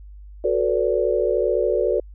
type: chord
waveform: sine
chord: B minor seventh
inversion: second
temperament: equal with one note detuned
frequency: 370 / 440 / 493.9 / 575.6 Hz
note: F#4 / A4 / B4 / D5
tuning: 0 / 0 / 0 / -35 cents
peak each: -23 dBFS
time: 0.44-2 s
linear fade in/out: 5 ms
effects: added 50 Hz sine -38 dBFS peak until 2.14 s